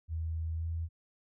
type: tone with pitch glide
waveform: sine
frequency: 81 to 82.51 Hz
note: E2 to E2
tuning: -30 to +2 cents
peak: -32 dBFS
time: 0.08-0.89 s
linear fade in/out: 50 ms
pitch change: +32 cents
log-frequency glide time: 0.56-0.66 s
effects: none